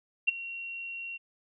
sine tone with ADSR envelope, 2742 Hz, F7, 32 cents flat, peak -18 dBFS, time 0.27-1.18 s, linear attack 16 ms, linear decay 15 ms, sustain -18 dB, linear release 22 ms, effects none

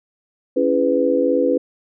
sine chord, C# minor seventh, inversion none, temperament just, 277.2 / 332.6 / 415.8 / 498.9 Hz, C#4 / E4 / G#4 / B4, 0 / +16 / +2 / +17 cents, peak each -20 / -22 / -23 / -17 dBFS, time 0.56-1.58 s, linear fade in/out 10 ms, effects none

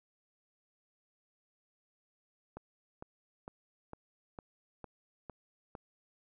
click train, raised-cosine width 1 ms, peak -30 dBFS, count 8, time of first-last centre 2.57-5.752 s, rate 2.2 Hz, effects none

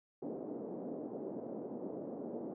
pink band-pass noise, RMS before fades -43 dBFS, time 0.22-2.54 s, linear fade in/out 5 ms, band 220 to 580 Hz, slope 24 dB/octave, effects none

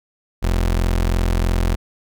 30% pulse tone, 43.08 Hz, F1, 23 cents flat, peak -13 dBFS, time 0.42-1.76 s, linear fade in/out 20 ms, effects none

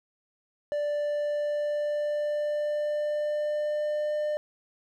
triangle tone with pitch glide, 587.3 to 600.7 Hz, D5 to D5, 0 to +39 cents, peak -24 dBFS, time 0.72-4.37 s, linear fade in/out 0 ms, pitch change +39 cents, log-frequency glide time 0.84-4.17 s, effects none

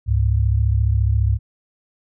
sine tone pair together, 69.3 / 103.83 Hz, C#2 / G#2, 0 / 0 cents, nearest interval perfect fifth, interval 700 cents, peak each -17 dBFS, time 0.06-1.39 s, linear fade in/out 50 ms, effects none

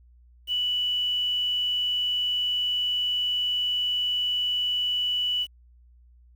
sine tone with quantisation, 2960 Hz, F#7, in tune, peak -23 dBFS, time 0.47-5.47 s, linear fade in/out 50 ms, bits 8, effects added 60 Hz sine -52 dBFS peak until 6.35 s

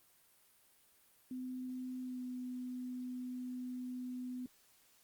sine tone with pitch glide, 254.6 to 250.9 Hz, C4 to B3, -47 to +28 cents, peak -40 dBFS, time 1.31-4.46 s, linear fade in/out 2 ms, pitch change -25 cents, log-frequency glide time 2.01-2.21 s, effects white hiss -68 dBFS RMS until 5.03 s + Opus 32 kbps

